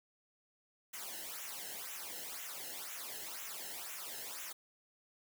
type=noise with flanger; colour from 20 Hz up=white; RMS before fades=-45 dBFS; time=0.93-4.53 s; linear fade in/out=10 ms; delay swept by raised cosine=0.21 to 0.87 ms; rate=2 Hz; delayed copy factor=-0.8; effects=none